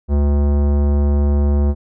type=tone with tanh clipping; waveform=sine; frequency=71.9 Hz; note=D2; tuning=36 cents flat; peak=-14 dBFS; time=0.08-1.75 s; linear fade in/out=50 ms; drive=18 dB; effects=none

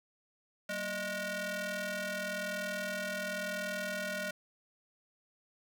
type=ring-modulated tone; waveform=sawtooth; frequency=420.2 Hz; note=G#4; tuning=20 cents sharp; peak=-28 dBFS; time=0.69-4.31 s; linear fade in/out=5 ms; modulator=1030 Hz; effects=none

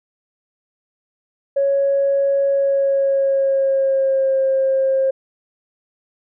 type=tone with pitch glide; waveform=sine; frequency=554.4 to 534 Hz; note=C#5 to C5; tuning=0 to +35 cents; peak=-13 dBFS; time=1.56-5.11 s; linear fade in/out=10 ms; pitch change=-65 cents; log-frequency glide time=2.49-4.39 s; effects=tanh soft clip ceiling -9 dBFS

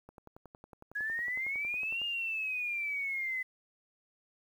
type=click train; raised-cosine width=1 ms; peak=-36 dBFS; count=22; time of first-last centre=0.09-2.017 s; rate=10.9 Hz
type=exponential two-way sweep; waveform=sine; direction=up then down; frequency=1662 to 2840 to 2013 Hz; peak=-32 dBFS; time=0.95-3.43 s; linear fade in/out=10 ms; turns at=2.04 s
effects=10-bit

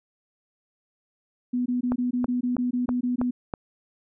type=tone bursts; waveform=sine; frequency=246.9 Hz; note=B3; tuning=in tune; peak=-22 dBFS; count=12; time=1.53-3.31 s; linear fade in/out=10 ms; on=130 ms; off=20 ms
type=click train; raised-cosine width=1 ms; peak=-15 dBFS; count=6; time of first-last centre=1.92-3.538 s; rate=3.09 Hz
effects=none

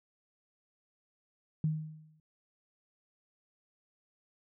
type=tone with exponential decay; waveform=sine; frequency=155.7 Hz; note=D#3; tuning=2 cents sharp; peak=-25 dBFS; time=1.64-2.2 s; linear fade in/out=2 ms; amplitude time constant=120 ms; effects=none

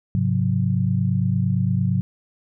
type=tone cluster; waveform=sine; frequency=103.5 / 132.3 / 181 Hz; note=G#2 / C3 / F#3; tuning=-5 / +20 / -38 cents; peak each=-22 dBFS; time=0.15-2.01 s; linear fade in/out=0 ms; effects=none

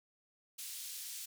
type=band-pass noise; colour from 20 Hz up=white; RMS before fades=-45 dBFS; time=0.58-1.26 s; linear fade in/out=10 ms; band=3400 to 14000 Hz; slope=12 dB/octave; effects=none

